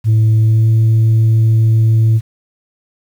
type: tone with pitch glide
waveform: sine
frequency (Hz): 110 to 111.6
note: A2 to A2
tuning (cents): 0 to +25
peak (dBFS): -5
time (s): 0.04-2.21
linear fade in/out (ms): 50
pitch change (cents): +25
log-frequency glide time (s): 0.39-0.69
effects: tanh soft clip ceiling -6 dBFS + 7-bit

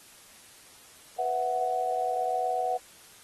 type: chord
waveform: sine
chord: B suspended fourth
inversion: none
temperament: equal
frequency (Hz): 493.9 / 659.3 / 740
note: B4 / E5 / F#5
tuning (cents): 0 / 0 / 0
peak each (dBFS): -33 / -33 / -27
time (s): 1.18-2.78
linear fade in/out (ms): 20
effects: white hiss -53 dBFS RMS until 3.23 s + AAC 32 kbps

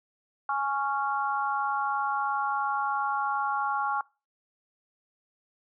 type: harmonic tone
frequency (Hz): 277.2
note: C#4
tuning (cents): 0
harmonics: 3 / 4 / 5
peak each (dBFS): -29 / -30 / -31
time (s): 0.49-4.01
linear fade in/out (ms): 2
effects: noise-tail reverb RT60 0.3 s tail -23 dB re dry

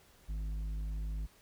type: tone with tanh clipping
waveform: sine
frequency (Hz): 52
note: G#1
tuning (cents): +3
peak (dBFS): -36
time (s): 0.28-1.27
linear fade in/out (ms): 20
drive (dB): 8
effects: pink hiss -63 dBFS RMS until 1.41 s

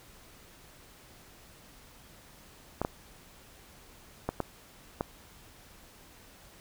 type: clicks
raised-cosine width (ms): 1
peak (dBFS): -15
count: 5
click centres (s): 2.816 / 2.849 / 4.29 / 4.403 / 5.009
effects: pink hiss -55 dBFS RMS until 6.6 s

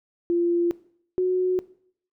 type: tone pair in turn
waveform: sine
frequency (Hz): 344.8 / 367.3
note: F4 / F#4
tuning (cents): -22 / -13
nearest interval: minor second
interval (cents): 109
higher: second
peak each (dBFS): -19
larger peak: neither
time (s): 0.3-0.71 / 1.18-1.59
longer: neither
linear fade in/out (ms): 0
effects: noise-tail reverb RT60 0.6 s tail -19 dB re dry

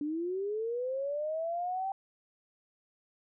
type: linear sweep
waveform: sine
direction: up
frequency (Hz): 286.9 to 784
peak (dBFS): -31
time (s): 0.01-1.92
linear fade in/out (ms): 2
effects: none

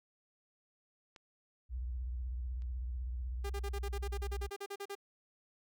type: clicks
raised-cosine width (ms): 0.2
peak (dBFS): -36 / -46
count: 2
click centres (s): 1.162 / 2.621
type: tone with vibrato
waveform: sine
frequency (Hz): 61.74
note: B1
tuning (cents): 0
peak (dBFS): -36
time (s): 1.69-4.5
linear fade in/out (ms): 50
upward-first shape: triangle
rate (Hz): 16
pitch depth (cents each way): 180
type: tone bursts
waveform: sawtooth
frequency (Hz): 400.9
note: G4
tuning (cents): +39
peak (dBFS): -36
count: 16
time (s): 3.44-4.953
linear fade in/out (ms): 10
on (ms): 58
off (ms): 39
effects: none

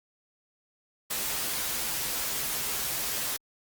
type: noise with comb filter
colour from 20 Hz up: white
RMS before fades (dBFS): -31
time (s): 1.1-3.37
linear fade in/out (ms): 10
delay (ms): 11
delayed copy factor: -0.6
effects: Opus 48 kbps

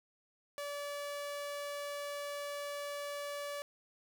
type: tone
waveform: sawtooth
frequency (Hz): 576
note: D5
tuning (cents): -34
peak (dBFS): -35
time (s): 0.58-3.62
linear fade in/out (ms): 0
effects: none

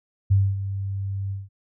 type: tone with ADSR envelope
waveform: sine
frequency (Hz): 98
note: G2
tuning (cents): 0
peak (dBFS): -13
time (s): 0.3-1.49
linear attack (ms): 17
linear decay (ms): 240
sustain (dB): -12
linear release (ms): 180
effects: none

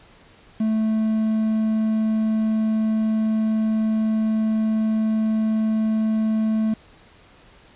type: tone with quantisation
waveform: triangle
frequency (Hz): 219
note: A3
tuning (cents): -8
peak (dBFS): -16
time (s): 0.6-6.74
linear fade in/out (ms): 5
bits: 7
effects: pink hiss -51 dBFS RMS until 7.75 s + resampled to 8000 Hz

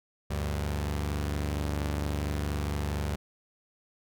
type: tone pair together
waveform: sawtooth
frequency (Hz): 72.82 / 97.2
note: D2 / G2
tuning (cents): -14 / -14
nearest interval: perfect fourth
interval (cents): 500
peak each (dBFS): -26 / -31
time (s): 0.3-3.16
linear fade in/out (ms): 10
effects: none

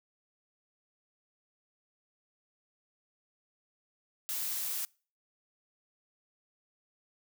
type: noise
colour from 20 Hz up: blue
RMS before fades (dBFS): -35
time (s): 4.29-4.85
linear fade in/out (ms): 0
effects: noise-tail reverb RT60 0.4 s tail -26 dB re dry

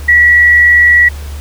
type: tone with frequency modulation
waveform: sine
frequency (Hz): 1935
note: B6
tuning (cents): -36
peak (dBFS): -3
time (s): 0.08-1.09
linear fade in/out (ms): 10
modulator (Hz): 77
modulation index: 0.3
effects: added 72 Hz sine -21 dBFS peak until 1.4 s + pink hiss -34 dBFS RMS until 1.4 s

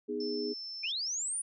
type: chord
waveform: sine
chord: G# minor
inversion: first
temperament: equal with one note detuned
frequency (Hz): 246.9 / 311.1 / 413.4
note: B3 / D#4 / G#4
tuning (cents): 0 / 0 / -8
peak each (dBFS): -39 / -39 / -34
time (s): 0.08-0.54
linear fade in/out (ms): 20
type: tone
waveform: sine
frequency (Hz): 5310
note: E8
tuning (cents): +12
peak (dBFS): -39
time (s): 0.2-0.92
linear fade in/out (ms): 5
type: linear sweep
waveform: sine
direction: up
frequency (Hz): 2327 to 9810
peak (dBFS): -32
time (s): 0.83-1.42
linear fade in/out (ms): 10
effects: none

